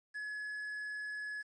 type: tone with quantisation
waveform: triangle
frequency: 1697 Hz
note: G#6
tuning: 37 cents sharp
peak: -37 dBFS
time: 0.14-1.43 s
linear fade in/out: 20 ms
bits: 10
effects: resampled to 22050 Hz